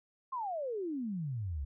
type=exponential sweep; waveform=sine; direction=down; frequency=1089 to 64.8 Hz; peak=-34 dBFS; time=0.32-1.65 s; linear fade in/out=10 ms; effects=none